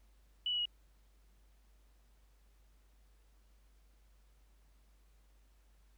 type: tone with pitch steps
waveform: sine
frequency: 2960 / 2929 / 2899 Hz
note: F#7 / F#7 / F#7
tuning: 0 / -18 / -36 cents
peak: -32 dBFS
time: 0.46-0.655 s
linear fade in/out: 2 ms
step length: 65 ms
effects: added 50 Hz sine -63 dBFS peak until 5.97 s + pink hiss -75 dBFS RMS until 5.97 s